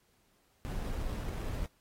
brown noise with sample-and-hold, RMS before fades -36 dBFS, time 0.65-1.66 s, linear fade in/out 0 ms, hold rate 4410 Hz, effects pink hiss -71 dBFS RMS until 1.8 s + AAC 48 kbps

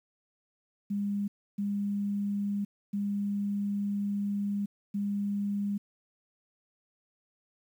sine tone bursts at uneven times, 202.4 Hz, G#3, 44 cents flat, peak -28 dBFS, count 4, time 0.9-1.28 / 1.58-2.65 / 2.93-4.66 / 4.94-5.78 s, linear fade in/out 10 ms, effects 10-bit

